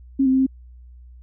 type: tone with pitch steps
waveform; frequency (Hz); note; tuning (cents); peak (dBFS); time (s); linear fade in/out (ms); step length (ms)
sine; 270.7 / 260.9 / 263.3 / 264.8; C#4 / C4 / C4 / C4; -41 / -5 / +11 / +21; -14; 0.19-0.466; 10; 69
effects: added 61 Hz sine -41 dBFS peak until 1.22 s